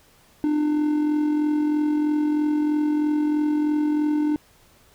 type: tone with amplitude modulation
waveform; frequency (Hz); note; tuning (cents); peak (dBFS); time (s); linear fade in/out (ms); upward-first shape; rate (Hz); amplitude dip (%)
triangle; 300; D4; +37; -15; 0.44-4.36; 0; sine; 43.1; 40
effects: pink hiss -56 dBFS RMS until 4.94 s